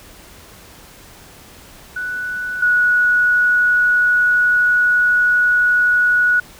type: tone pair in turn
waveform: sine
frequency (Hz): 1481 / 1464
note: F#6 / F#6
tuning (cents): +1 / -19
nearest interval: unison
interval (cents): 20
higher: first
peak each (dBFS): -21 / -11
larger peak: second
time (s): 1.96-2.62 / 2.62-6.4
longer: second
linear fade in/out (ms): 5
effects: pink hiss -42 dBFS RMS until 6.59 s